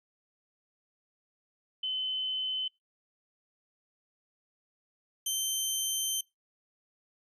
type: tone pair in turn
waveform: sine / 15% pulse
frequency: 3045 / 3109 Hz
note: F#7 / G7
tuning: +49 / -15 cents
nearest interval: unison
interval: 36 cents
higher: second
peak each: -30 / -22 dBFS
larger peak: second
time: 1.83-2.68 / 5.26-6.21 s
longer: second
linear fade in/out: 5 ms
effects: noise-tail reverb RT60 0.2 s tail -23 dB re dry + resampled to 32000 Hz